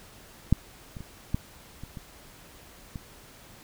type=clicks; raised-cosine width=5 ms; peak=-6 / -26 / -28 / -13 / -27 / -26 / -23 dBFS; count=7; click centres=0.526 / 0.968 / 1.006 / 1.345 / 1.836 / 1.972 / 2.958 s; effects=pink hiss -51 dBFS RMS until 3.63 s